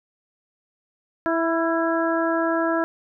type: harmonic tone with a mistuned harmonic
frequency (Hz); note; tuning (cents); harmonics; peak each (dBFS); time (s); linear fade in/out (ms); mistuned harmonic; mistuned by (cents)
329.6; E4; 0; 1 / 2 / 3 / 4 / 5; -23 / -24 / -29 / -28 / -29; 1.26-2.84; 0; 4; +26
effects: none